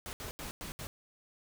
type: noise bursts at uneven times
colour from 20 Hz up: pink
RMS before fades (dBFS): -42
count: 5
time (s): 0.06-0.13 / 0.2-0.31 / 0.39-0.51 / 0.61-0.72 / 0.79-0.87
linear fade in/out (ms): 0
effects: none